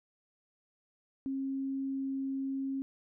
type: tone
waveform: sine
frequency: 269.9 Hz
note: C#4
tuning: 46 cents flat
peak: -32 dBFS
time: 1.26-2.82 s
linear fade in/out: 0 ms
effects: none